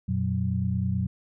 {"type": "tone cluster", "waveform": "sine", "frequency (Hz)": [90.8, 120.2, 186.6], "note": ["F#2", "B2", "F#3"], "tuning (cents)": [-32, -46, 15], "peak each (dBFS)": -28, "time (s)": [0.08, 1.07], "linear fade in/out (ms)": 10, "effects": []}